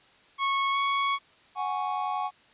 sawtooth tone with pitch glide, 1099 to 1111.8 Hz, C#6 to C#6, -15 to +5 cents, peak -20 dBFS, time 0.38-1.19 s, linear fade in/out 50 ms, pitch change +20 cents, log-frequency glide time 0.72-0.77 s
triangle chord, F# suspended second, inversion none, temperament equal, 740 / 830.6 / 1108.7 Hz, F#5 / G#5 / C#6, 0 / 0 / 0 cents, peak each -30 dBFS, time 1.55-2.31 s, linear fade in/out 50 ms
effects white hiss -58 dBFS RMS until 2.53 s + resampled to 8000 Hz

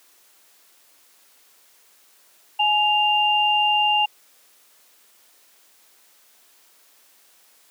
sine tone pair together, 841.3 / 2794 Hz, G#5 / F7, +22 / 0 cents, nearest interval octave + major sixth, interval 2078 cents, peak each -19 dBFS, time 2.59-4.06 s, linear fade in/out 10 ms, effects white hiss -56 dBFS RMS until 7.7 s + high-pass 300 Hz 12 dB/octave

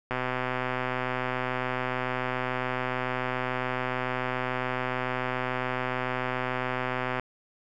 click train, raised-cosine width 0.5 ms, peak -14 dBFS, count 901, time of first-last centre 0.11-7.197 s, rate 127 Hz, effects none

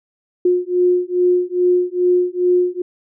sine beating tone pair, 357.6 / 360 Hz, F4 / F#4, +41 / -47 cents, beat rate 2.4 Hz, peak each -16 dBFS, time 0.45-2.82 s, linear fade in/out 5 ms, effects none

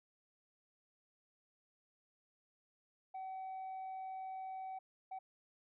sine tone bursts at uneven times, 759 Hz, F#5, 44 cents sharp, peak -40 dBFS, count 2, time 3.14-4.79 / 5.11-5.19 s, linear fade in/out 10 ms, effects tanh soft clip ceiling -41 dBFS

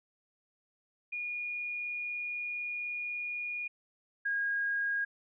sine tone pair in turn, 2439 / 1632.2 Hz, D#7 / G#6, -35 / -31 cents, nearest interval perfect fifth, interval 696 cents, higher first, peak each -34 / -29 dBFS, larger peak second, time 1.12-3.68 / 4.25-5.05 s, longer first, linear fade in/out 10 ms, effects none

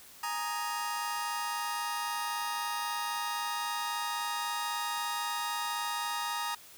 sawtooth chord, Ab suspended second, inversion none, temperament just, 830.6 / 934.4 / 1245.9 Hz, Ab5 / Bb5 / Eb6, 0 / +4 / +2 cents, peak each -36 / -31 / -33 dBFS, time 0.23-6.55 s, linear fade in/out 5 ms, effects white hiss -53 dBFS RMS until 6.77 s

